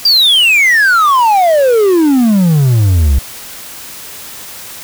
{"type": "exponential sweep", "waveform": "triangle", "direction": "down", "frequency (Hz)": [4837, 63.5], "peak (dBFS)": -4, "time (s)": [0.05, 3.19], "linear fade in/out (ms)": 5, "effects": ["white hiss -29 dBFS RMS until 4.83 s"]}